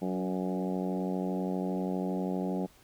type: harmonic tone with a mistuned harmonic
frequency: 92.5 Hz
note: F#2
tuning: in tune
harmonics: 2 / 3 / 4 / 5 / 6 / 7 / 8 / 9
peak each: -32 / -36 / -38 / -40 / -42 / -43 / -44 / -45 dBFS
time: 0.01-2.67 s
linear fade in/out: 20 ms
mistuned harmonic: 3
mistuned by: +16 cents
effects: pink hiss -60 dBFS RMS until 2.83 s